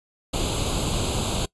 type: noise with comb filter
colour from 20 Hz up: pink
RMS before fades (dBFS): -25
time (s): 0.33-1.46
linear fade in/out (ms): 10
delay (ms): 0.27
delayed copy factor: +0.85
effects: noise-tail reverb RT60 0.1 s tail -22 dB re dry + resampled to 24000 Hz